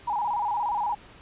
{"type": "tone with vibrato", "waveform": "sine", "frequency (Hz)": 892, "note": "A5", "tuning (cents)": 23, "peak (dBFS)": -24, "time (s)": [0.07, 0.95], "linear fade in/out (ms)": 10, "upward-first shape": "square", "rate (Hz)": 17, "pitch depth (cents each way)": 120, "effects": ["pink hiss -50 dBFS RMS until 1.21 s", "resampled to 8000 Hz"]}